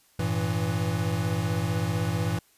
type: chord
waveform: square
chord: E diminished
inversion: first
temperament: equal with one note detuned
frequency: 98 / 113.81 / 164.81 Hz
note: G2 / Bb2 / E3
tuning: 0 / -41 / 0 cents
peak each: -30 dBFS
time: 0.19-2.39 s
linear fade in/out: 5 ms
effects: white hiss -62 dBFS RMS until 2.57 s + resampled to 32000 Hz